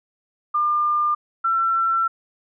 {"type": "tone pair in turn", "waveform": "sine", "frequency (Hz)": [1200, 1347], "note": ["D6", "E6"], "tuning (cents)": [37, 37], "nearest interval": "major second", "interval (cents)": 200, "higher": "second", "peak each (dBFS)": -17, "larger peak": "neither", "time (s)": [[0.54, 1.15], [1.44, 2.08]], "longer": "second", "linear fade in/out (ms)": 10, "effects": []}